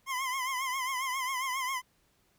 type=tone with vibrato; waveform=25% pulse; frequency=1041 Hz; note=C6; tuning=9 cents flat; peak=-27 dBFS; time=0.06-1.82 s; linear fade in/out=50 ms; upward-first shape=triangle; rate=7.4 Hz; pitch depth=98 cents each way; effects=pink hiss -70 dBFS RMS until 2.38 s